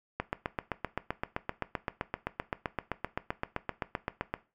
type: click train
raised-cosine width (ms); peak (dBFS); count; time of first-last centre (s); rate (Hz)
0.5; -15; 33; 0.2-4.34; 7.73
effects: noise-tail reverb RT60 0.3 s tail -17 dB re dry + MP3 96 kbps